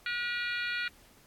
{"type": "harmonic tone with a mistuned harmonic", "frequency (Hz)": 481.7, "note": "B4", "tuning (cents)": -43, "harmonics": [3, 4, 5, 6, 7, 8, 9], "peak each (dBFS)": [-34, -38, -37, -43, -45, -44, -43], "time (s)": [0.06, 0.88], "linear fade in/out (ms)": 2, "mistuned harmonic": 6, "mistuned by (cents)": -30, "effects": ["pink hiss -60 dBFS RMS until 1.26 s", "AAC 64 kbps"]}